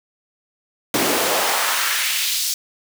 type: noise with high-pass filter sweep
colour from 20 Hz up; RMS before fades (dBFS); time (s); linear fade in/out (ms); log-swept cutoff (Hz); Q
pink; -20; 0.94-2.54; 2; 240 to 5300; 1.4
effects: none